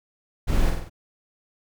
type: noise with echo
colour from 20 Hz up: brown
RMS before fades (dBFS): -22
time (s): 0.47-0.71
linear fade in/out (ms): 20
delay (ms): 47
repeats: 4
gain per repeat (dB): -4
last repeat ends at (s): 0.898
effects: none